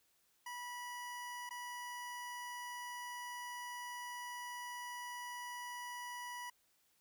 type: tone with dropouts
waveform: 25% pulse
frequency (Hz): 975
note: B5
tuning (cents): -23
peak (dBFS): -40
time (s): 0.46-6.5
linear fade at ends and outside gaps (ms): 5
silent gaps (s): 1.493-1.507
effects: white hiss -75 dBFS RMS until 7 s